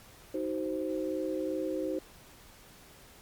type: chord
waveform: sine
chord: C diminished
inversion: first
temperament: just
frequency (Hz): 314 / 376.7 / 523.3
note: Eb4 / Gb4 / C5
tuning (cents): +16 / +31 / 0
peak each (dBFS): -34 / -36 / -35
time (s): 0.34-1.99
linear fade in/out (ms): 5
effects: pink hiss -55 dBFS RMS until 3.21 s + Opus 48 kbps